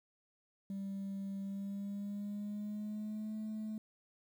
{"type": "tone with pitch glide", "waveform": "sine", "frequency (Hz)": [196, 216.2], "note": ["G3", "A3"], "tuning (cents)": [0, -30], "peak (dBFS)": -36, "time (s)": [0.7, 3.78], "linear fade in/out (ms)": 2, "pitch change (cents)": 170, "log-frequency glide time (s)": [1.42, 3.36], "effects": ["tanh soft clip ceiling -37 dBFS", "11-bit"]}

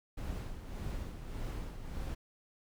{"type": "noise with tremolo", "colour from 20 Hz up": "brown", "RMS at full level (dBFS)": -38, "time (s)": [0.17, 2.15], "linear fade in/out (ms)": 10, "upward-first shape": "sine", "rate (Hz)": 1.7, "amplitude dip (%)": 55, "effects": []}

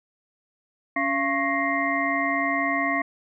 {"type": "tone cluster", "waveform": "sine", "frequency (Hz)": [279.8, 684, 1095, 1877, 2091], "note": ["C#4", "F5", "C#6", "A#6", "C7"], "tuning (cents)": [16, -36, -22, 11, -2], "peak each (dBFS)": -28, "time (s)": [0.96, 3.02], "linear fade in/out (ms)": 5, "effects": []}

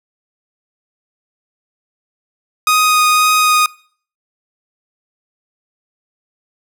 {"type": "tone with vibrato", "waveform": "sawtooth", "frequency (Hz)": 1244.5, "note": "D#6", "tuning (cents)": 0, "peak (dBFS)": -6, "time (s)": [2.67, 3.66], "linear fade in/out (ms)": 2, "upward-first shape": "sine", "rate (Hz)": 1.9, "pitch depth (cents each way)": 8, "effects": ["noise-tail reverb RT60 0.5 s tail -23 dB re dry"]}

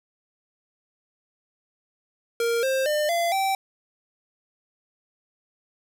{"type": "tone with pitch steps", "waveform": "square", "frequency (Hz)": [466.2, 529.4, 601.1, 682.6, 775], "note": ["A#4", "C5", "D5", "F5", "G5"], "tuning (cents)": [0, 20, 40, -40, -20], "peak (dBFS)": -22, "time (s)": [2.4, 3.55], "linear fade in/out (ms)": 2, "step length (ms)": 230, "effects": []}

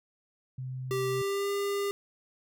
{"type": "tone", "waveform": "sine", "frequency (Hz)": 129.1, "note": "C3", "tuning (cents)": -23, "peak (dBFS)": -34, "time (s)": [0.58, 1.22], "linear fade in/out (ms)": 5}
{"type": "tone with pitch glide", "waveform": "square", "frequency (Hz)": [390.7, 401.7], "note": ["G4", "G4"], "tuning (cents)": [-6, 42], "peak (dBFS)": -29, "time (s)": [0.91, 1.91], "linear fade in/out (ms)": 0, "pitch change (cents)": 48, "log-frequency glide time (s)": [1.07, 1.51]}
{"effects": []}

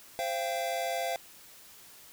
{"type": "chord", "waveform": "square", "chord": "C suspended fourth", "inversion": "none", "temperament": "equal with one note detuned", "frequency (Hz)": [523.3, 683.7, 784], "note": ["C5", "F5", "G5"], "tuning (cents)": [0, -37, 0], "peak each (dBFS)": [-37, -33, -38], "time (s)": [0.19, 1.16], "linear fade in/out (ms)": 0, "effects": ["white hiss -53 dBFS RMS until 2.12 s"]}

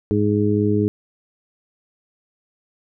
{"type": "harmonic tone", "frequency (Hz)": 104.1, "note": "G#2", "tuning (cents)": 5, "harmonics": [1, 2, 3, 4], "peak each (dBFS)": [-21, -21, -21, -21], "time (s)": [0.11, 0.88], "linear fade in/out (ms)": 0, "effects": []}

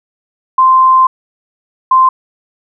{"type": "tone pair in turn", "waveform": "sine", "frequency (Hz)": [1042, 1042], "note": ["C6", "C6"], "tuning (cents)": [-7, -7], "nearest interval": "unison", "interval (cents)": 0, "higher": "neither", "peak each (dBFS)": -4, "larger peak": "neither", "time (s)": [[0.58, 1.07], [1.91, 2.09]], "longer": "first", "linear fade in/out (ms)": 5, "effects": []}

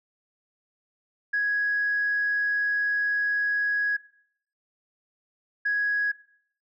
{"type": "tone pair in turn", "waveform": "sine", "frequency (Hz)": [1664, 1664], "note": ["G#6", "G#6"], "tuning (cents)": [3, 3], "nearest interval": "unison", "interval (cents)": 0, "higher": "neither", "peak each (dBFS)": [-21, -21], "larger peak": "neither", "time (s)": [[1.33, 3.97], [5.65, 6.12]], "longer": "first", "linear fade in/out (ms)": 10, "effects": ["noise-tail reverb RT60 0.6 s tail -17 dB re dry", "tanh soft clip ceiling -17 dBFS"]}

